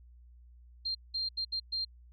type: tone bursts at uneven times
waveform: sine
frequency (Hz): 4186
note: C8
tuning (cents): 0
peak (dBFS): -31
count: 5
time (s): 0.85-0.95 / 1.14-1.29 / 1.37-1.45 / 1.52-1.6 / 1.72-1.85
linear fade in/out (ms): 10
effects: added 60 Hz sine -53 dBFS peak until 2.12 s